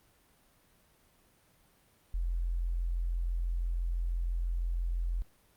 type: tone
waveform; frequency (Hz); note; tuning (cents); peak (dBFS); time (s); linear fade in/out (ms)
sine; 43.01; F1; -26; -29; 2.14-5.22; 0
effects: pink hiss -66 dBFS RMS until 5.56 s + Opus 32 kbps